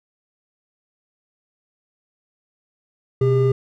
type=tone pair together; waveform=triangle; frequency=126.6 / 401.9 Hz; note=B2 / G4; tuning=+43 / +43 cents; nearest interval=octave + minor sixth; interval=2000 cents; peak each=-15 dBFS; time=3.21-3.52 s; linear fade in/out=5 ms; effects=none